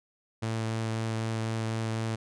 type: tone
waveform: sawtooth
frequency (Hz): 112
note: A2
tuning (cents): +31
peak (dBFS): -25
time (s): 0.42-2.16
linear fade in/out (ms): 10
effects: resampled to 22050 Hz